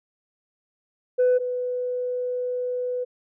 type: tone pair in turn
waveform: sine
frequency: 500 / 497.1 Hz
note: B4 / B4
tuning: +21 / +11 cents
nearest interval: unison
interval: 10 cents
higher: first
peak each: -14 / -24 dBFS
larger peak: first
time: 1.18-1.39 / 1.39-3.05 s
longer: second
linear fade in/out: 20 ms
effects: tanh soft clip ceiling -14 dBFS